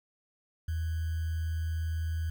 sine tone with sample-and-hold, 81 Hz, E2, 30 cents flat, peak -29 dBFS, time 0.68-2.3 s, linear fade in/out 5 ms, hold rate 1575 Hz, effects none

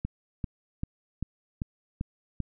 click train, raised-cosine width 5 ms, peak -18 dBFS, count 7, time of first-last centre 0.05-2.403 s, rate 2.55 Hz, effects none

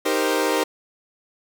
sawtooth chord, C minor seventh, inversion first, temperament equal, 311.1 / 392 / 466.2 / 523.3 Hz, Eb4 / G4 / Bb4 / C5, 0 / 0 / 0 / 0 cents, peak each -21 dBFS, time 0.05-0.64 s, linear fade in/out 10 ms, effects none

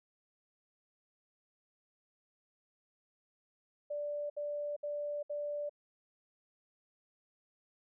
sine tone bursts, 586 Hz, D5, 4 cents flat, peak -35 dBFS, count 4, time 3.9-5.695 s, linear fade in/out 10 ms, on 400 ms, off 65 ms, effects none

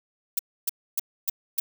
violet noise bursts, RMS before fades -24 dBFS, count 5, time 0.37-1.6 s, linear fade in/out 5 ms, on 22 ms, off 280 ms, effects none

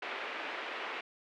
white band-pass noise, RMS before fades -40 dBFS, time 0.02-1.01 s, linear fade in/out 5 ms, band 320 to 2700 Hz, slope 24 dB/octave, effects none

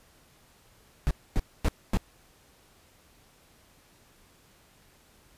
brown noise bursts, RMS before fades -23 dBFS, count 4, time 1.07-1.972 s, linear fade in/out 0 ms, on 38 ms, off 250 ms, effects pink hiss -60 dBFS RMS until 5.37 s + resampled to 32000 Hz

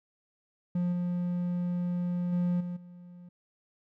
triangle tone with level steps, 176.7 Hz, F3, 21 cents sharp, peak -24 / -26 / -23 / -31 / -44 dBFS, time 0.75-3.29 s, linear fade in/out 5 ms, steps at 0.92 / 2.32 / 2.6 / 2.76 s, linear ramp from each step 10 ms, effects none

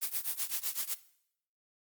blue noise with tremolo, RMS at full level -31 dBFS, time 0.01-0.95 s, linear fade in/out 20 ms, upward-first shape triangle, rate 7.9 Hz, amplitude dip 100%, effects noise-tail reverb RT60 0.7 s tail -18 dB re dry + Opus 32 kbps

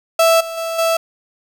35% pulse tone with level steps, 659.3 Hz, E5, in tune, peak -8 / -23 / -19 / -12 dBFS, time 0.19-0.97 s, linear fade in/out 5 ms, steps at 0.4 / 0.57 / 0.78 s, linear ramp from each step 10 ms, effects 8-bit

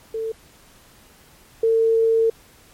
sine tone pair in turn, 446.3 / 451.5 Hz, A4 / A4, +25 / +45 cents, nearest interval unison, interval 20 cents, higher second, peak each -23 / -14 dBFS, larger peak second, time 0.14-0.32 / 1.63-2.3 s, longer second, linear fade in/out 5 ms, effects pink hiss -51 dBFS RMS until 2.73 s + MP3 64 kbps

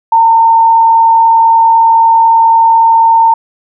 sine tone with frequency modulation, 909 Hz, A#5, 44 cents flat, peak -3 dBFS, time 0.12-3.34 s, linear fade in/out 5 ms, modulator 50.2 Hz, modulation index 0.22, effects none

